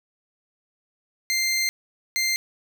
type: tone bursts at uneven times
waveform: 20% pulse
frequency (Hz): 2093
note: C7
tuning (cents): 0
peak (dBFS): -16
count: 2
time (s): 1.3-1.69 / 2.16-2.36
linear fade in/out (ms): 0
effects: none